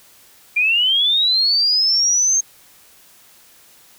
sine linear sweep, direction up, 2368 to 6430 Hz, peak -13 dBFS, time 0.56-2.41 s, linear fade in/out 10 ms, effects white hiss -49 dBFS RMS until 3.98 s

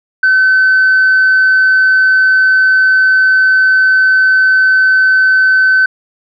sine tone, 1525 Hz, G6, 48 cents flat, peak -4 dBFS, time 0.23-5.86 s, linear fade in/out 5 ms, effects tanh soft clip ceiling -3 dBFS

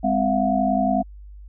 sine tone cluster, 202.6 / 259.1 / 673 / 724 Hz, G#3 / C4 / E5 / F#5, -43 / -17 / +36 / -38 cents, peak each -23 dBFS, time 0.03-1.03 s, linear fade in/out 20 ms, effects added 50 Hz sine -38 dBFS peak until 1.48 s

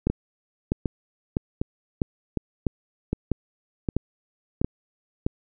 two click trains, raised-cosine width 3 ms, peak -9 / -11 dBFS, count 9 / 7, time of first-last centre 0.07-5.265 / 0.1-4.645 s, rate 1.54 / 1.32 Hz, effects none

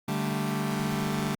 sawtooth chord, D suspended fourth, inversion none, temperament just, 146.83 / 195.78 / 220.2 Hz, D3 / G3 / A3, 0 / -2 / +2 cents, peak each -27 dBFS, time 0.08-1.35 s, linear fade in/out 5 ms, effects Opus 24 kbps

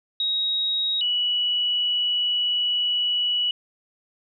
sine tone pair in turn, 3792 / 2941 Hz, A#7 / F#7, +29 / -11 cents, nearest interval major third, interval 440 cents, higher first, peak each -21 / -20 dBFS, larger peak second, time 0.2-1.01 / 1.01-3.51 s, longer second, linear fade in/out 2 ms, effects none

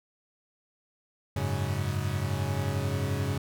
40% pulse chord, F# suspended second, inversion none, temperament equal, 92.5 / 103.83 / 138.59 Hz, F#2 / G#2 / C#3, 0 / 0 / 0 cents, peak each -31 dBFS, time 1.36-3.38 s, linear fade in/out 5 ms, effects none

